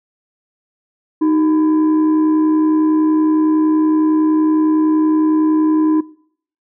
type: tone with frequency modulation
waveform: sine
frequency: 311.1 Hz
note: D#4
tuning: in tune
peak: -10 dBFS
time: 1.21-6.01 s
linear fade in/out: 10 ms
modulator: 693 Hz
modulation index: 0.34
effects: noise-tail reverb RT60 0.6 s tail -22 dB re dry + tanh soft clip ceiling -6 dBFS